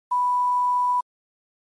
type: tone with quantisation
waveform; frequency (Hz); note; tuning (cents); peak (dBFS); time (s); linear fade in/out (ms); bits
sine; 987.8; B5; 0; -18; 0.11-1.01; 10; 8
effects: MP3 48 kbps